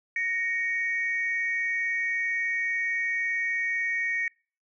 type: tone pair together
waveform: sine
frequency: 1864.7 / 2241 Hz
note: A#6 / C#7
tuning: 0 / +18 cents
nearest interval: minor third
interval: 318 cents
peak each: -27 / -28 dBFS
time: 0.16-4.28 s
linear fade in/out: 2 ms
effects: noise-tail reverb RT60 0.4 s tail -26 dB re dry + tanh soft clip ceiling -18 dBFS